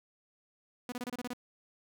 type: tone bursts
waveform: sawtooth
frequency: 246.1 Hz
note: B3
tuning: 6 cents flat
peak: -32 dBFS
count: 8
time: 0.89-1.334 s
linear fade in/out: 2 ms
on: 31 ms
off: 28 ms
effects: none